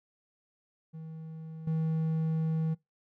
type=tone with level steps; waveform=triangle; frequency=160 Hz; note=D#3; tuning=49 cents sharp; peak=-38 / -25 dBFS; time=0.93-2.75 s; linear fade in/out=20 ms; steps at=1.67 s; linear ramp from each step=5 ms; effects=noise-tail reverb RT60 0.2 s tail -24 dB re dry